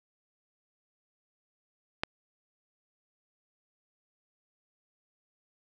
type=click; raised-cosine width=0.3 ms; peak=-12 dBFS; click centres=2.035 s; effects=none